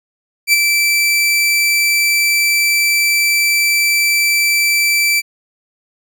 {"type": "tone with ADSR envelope", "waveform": "sawtooth", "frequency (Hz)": 2330, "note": "D7", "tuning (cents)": -14, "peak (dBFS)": -3, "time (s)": [0.47, 5.22], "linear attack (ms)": 60, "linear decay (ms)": 22, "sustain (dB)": -5, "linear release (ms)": 34, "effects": []}